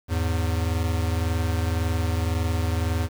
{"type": "tone pair together", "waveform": "square", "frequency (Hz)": [82.1, 103.95], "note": ["E2", "G#2"], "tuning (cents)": [-6, 2], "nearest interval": "major third", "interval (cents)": 408, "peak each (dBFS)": [-24, -28], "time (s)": [0.08, 3.09], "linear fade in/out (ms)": 50, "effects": ["8-bit"]}